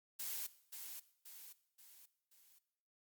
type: noise with echo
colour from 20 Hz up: blue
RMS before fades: -43 dBFS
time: 0.19-0.47 s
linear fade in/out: 10 ms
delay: 530 ms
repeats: 4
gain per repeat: -6 dB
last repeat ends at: 2.59 s
effects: noise-tail reverb RT60 0.8 s tail -17 dB re dry + Opus 48 kbps